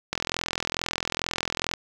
click train, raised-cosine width 0.2 ms, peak -8 dBFS, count 69, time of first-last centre 0.13-1.738 s, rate 42.3 Hz, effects 7-bit

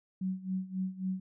sine tone with tremolo, 187.6 Hz, F#3, 24 cents sharp, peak -29 dBFS, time 0.21-1.2 s, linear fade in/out 5 ms, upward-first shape sine, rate 3.7 Hz, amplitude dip 85%, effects none

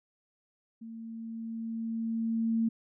sine tone with level ramp, 226.6 Hz, A#3, 49 cents flat, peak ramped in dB -41 to -24 dBFS, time 0.81-2.69 s, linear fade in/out 10 ms, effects none

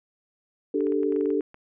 sine chord, D suspended fourth, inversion none, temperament just, 293.7 / 391.6 / 440.5 Hz, D4 / G4 / A4, 0 / -2 / +2 cents, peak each -26 dBFS, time 0.74-1.41 s, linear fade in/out 5 ms
clicks, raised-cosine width 0.5 ms, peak -31 dBFS, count 11, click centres 0.807 / 0.869 / 0.922 / 1.032 / 1.123 / 1.162 / 1.21 / 1.258 / 1.304 / 1.408 / 1.544 s
effects none

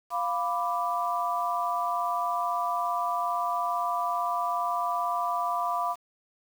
sine chord, B diminished, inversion second, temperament equal with one note detuned, 698.5 / 992.3 / 1174.7 Hz, F5 / B5 / D6, 0 / +8 / 0 cents, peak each -30 dBFS, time 0.1-5.96 s, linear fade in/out 50 ms, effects 8-bit

